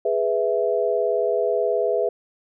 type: chord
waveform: sine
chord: E major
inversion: first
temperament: equal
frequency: 415.3 / 493.9 / 659.3 Hz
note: G#4 / B4 / E5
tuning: 0 / 0 / 0 cents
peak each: -23 dBFS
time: 0.05-2.09 s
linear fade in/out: 5 ms
effects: none